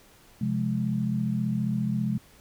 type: chord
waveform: sine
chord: F minor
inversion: second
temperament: just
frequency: 130.96 / 174.61 / 209.5 Hz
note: C3 / F3 / Ab3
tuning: +2 / 0 / +15 cents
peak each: -29 / -31 / -27 dBFS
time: 0.41-2.18 s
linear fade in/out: 5 ms
effects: pink hiss -56 dBFS RMS until 2.4 s